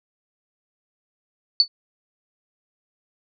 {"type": "tone with exponential decay", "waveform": "sine", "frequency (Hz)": 4478, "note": "C#8", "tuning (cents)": 17, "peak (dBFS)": -7, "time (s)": [1.6, 1.68], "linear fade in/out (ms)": 1, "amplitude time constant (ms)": 16, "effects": []}